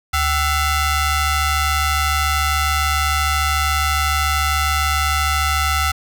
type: ring-modulated tone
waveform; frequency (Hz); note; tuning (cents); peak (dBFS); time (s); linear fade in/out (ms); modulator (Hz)
sawtooth; 698.5; F5; 0; -9; 0.13-5.92; 10; 625
effects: none